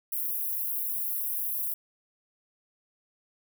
white high-pass noise, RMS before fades -31 dBFS, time 0.12-1.74 s, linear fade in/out 5 ms, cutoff 11000 Hz, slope 48 dB/octave, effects none

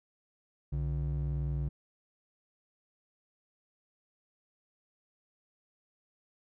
triangle ring-modulated tone, 103.83 Hz, G#2, in tune, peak -25 dBFS, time 0.72-1.69 s, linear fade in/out 10 ms, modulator 40.5 Hz, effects none

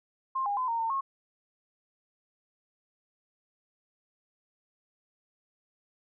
sine tone with pitch steps, 1057 / 812 / 1019 / 923 / 906 / 1086 Hz, C6 / G#5 / C6 / A#5 / A#5 / C#6, +17 / -39 / -46 / -17 / -50 / -36 cents, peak -27 dBFS, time 0.35-1.01 s, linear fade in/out 10 ms, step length 110 ms, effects none

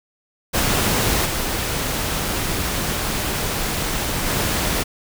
pink noise with level steps, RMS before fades -19 / -23 / -21 dBFS, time 0.53-4.84 s, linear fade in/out 20 ms, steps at 1.25 / 4.26 s, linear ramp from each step 10 ms, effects none

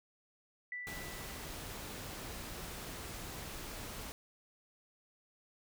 sine tone with exponential decay, 1975.5 Hz, B6, in tune, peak -38 dBFS, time 0.72-1.92 s, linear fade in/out 2 ms, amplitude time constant 260 ms
pink noise, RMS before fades -45 dBFS, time 0.87-4.12 s, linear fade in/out 0 ms
effects none

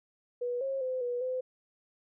sine tone with pitch steps, 488 / 540 / 513 / 487.1 / 511 Hz, B4 / C#5 / C5 / B4 / C5, -21 / -45 / -34 / -24 / -41 cents, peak -30 dBFS, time 0.41-1.41 s, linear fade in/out 10 ms, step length 200 ms, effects none

